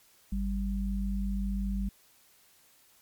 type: tone pair together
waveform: sine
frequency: 50.55 / 196 Hz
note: G#1 / G3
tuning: -46 / 0 cents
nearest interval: octave + major seventh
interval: 2346 cents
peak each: -30 / -32 dBFS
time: 0.32-1.89 s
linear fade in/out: 5 ms
effects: white hiss -62 dBFS RMS until 3.01 s + MP3 96 kbps